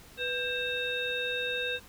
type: harmonic tone with a mistuned harmonic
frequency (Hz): 530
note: C5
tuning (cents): +22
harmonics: 1 / 3 / 5 / 7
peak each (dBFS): -35 / -35 / -35 / -35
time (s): 0.17-1.8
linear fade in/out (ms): 50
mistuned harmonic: 1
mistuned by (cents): -120
effects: pink hiss -53 dBFS RMS until 1.88 s